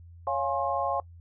sine chord, Db major seventh, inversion none, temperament equal with one note detuned, 554.4 / 698.5 / 830.6 / 1066.6 Hz, Db5 / F5 / Ab5 / C6, 0 / 0 / 0 / +33 cents, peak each -31 dBFS, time 0.27-1 s, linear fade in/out 2 ms, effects noise-tail reverb RT60 0.1 s tail -23 dB re dry + added 85 Hz sine -46 dBFS peak until 1.2 s

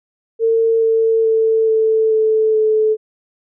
sine tone with pitch steps, 453 / 449.1 / 445.2 / 441.4 / 437.6 / 433.8 Hz, A#4 / A4 / A4 / A4 / A4 / A4, -50 / +35 / +20 / +5 / -9 / -25 cents, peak -11 dBFS, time 0.39-2.97 s, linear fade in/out 50 ms, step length 430 ms, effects none

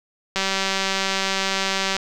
click train, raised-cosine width 0.2 ms, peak -5 dBFS, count 311, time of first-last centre 0.36-1.966 s, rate 193 Hz, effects none

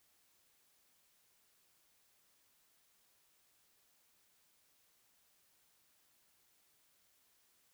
silence, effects white hiss -73 dBFS RMS until 7.73 s

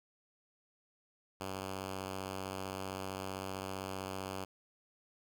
5% pulse tone, 95.5 Hz, G2, 45 cents flat, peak -28 dBFS, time 1.4-4.45 s, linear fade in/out 10 ms, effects none

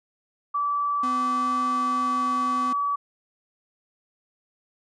sine tone with pitch glide, 1156 to 1143.4 Hz, D6 to D6, -28 to -47 cents, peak -22 dBFS, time 0.54-2.96 s, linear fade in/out 10 ms, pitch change -19 cents, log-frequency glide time 1.71-2.3 s
45% pulse tone, 253.8 Hz, B3, 47 cents sharp, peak -30 dBFS, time 1.03-2.73 s, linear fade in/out 5 ms
effects resampled to 22050 Hz

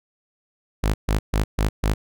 sawtooth tone bursts, 52.4 Hz, G#1, 16 cents sharp, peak -14 dBFS, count 5, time 0.83-1.94 s, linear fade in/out 10 ms, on 110 ms, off 140 ms, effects none

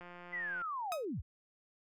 click train, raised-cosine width 0.5 ms, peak -36 dBFS, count 108, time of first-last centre 0.01-0.618 s, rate 176 Hz
sine linear sweep, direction down, 2043 to 36.71 Hz, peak -36 dBFS, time 0.32-1.22 s, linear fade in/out 20 ms
sawtooth tone with exponential decay, 1264 Hz, D#6, 27 cents sharp, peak -31 dBFS, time 0.92-1.05 s, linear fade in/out 0 ms, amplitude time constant 28 ms
effects none

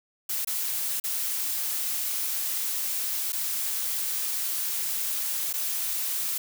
blue noise with dropouts, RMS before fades -29 dBFS, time 0.29-6.38 s, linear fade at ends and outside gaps 5 ms, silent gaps 0.448-0.472 / 1-1.039 / 3.323-3.329 / 5.529-5.537 s, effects none

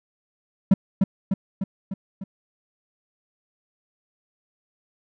triangle tone with echo, 192.9 Hz, G3, 28 cents flat, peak -8 dBFS, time 0.71-0.74 s, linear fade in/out 5 ms, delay 300 ms, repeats 5, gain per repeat -4 dB, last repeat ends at 2.24 s, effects none

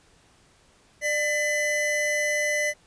square tone pair together, 597.2 / 2014 Hz, D5 / B6, +29 / +33 cents, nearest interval octave + major sixth, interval 2104 cents, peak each -28 / -25 dBFS, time 1.01-2.74 s, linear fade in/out 50 ms, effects pink hiss -59 dBFS RMS until 2.86 s + resampled to 22050 Hz

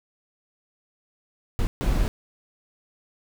brown noise bursts at uneven times, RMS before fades -22 dBFS, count 2, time 1.59-1.67 / 1.81-2.08 s, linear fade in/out 0 ms, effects none

